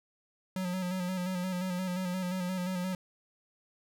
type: tone with vibrato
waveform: square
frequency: 182.8 Hz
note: F#3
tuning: 21 cents flat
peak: -32 dBFS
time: 0.56-2.95 s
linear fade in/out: 2 ms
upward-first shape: square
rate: 5.7 Hz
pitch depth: 37 cents each way
effects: none